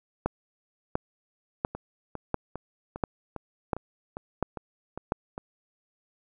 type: two click trains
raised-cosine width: 1 ms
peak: -11 / -21 dBFS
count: 8 / 10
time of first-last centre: 0.26-5.121 / 1.75-5.379 s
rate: 1.44 / 2.48 Hz
effects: none